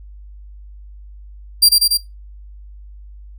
sawtooth tone with echo, 4739 Hz, D8, 15 cents sharp, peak -4 dBFS, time 1.62-1.69 s, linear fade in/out 10 ms, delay 95 ms, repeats 3, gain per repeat -2 dB, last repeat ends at 1.975 s, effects noise-tail reverb RT60 0.2 s tail -21 dB re dry + added 50 Hz sine -35 dBFS peak until 3.38 s

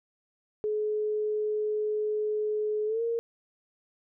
sine tone with pitch glide, 425.2 to 463.7 Hz, G#4 to A#4, +41 to -9 cents, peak -26 dBFS, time 0.64-3.19 s, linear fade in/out 0 ms, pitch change +150 cents, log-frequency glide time 2.86-3.02 s, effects none

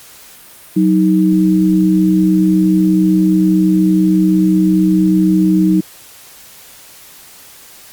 sine tone pair together, 185.71 / 314.6 Hz, F#3 / D#4, +7 / +19 cents, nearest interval major sixth, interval 912 cents, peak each -11 dBFS, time 0.76-5.81 s, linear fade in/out 10 ms, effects white hiss -39 dBFS RMS until 7.92 s + Opus 48 kbps

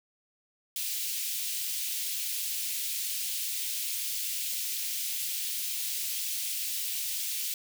white high-pass noise, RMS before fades -33 dBFS, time 0.76-7.54 s, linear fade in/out 2 ms, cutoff 2500 Hz, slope 24 dB/octave, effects none

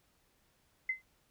sine tone with exponential decay, 2055 Hz, C7, 32 cents flat, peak -27 dBFS, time 0.89-1.02 s, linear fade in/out 5 ms, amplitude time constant 28 ms, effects pink hiss -72 dBFS RMS until 1.3 s

